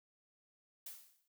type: noise with exponential decay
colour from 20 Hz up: blue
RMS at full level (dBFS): -45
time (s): 0.86-1.28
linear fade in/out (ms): 5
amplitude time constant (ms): 90
effects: none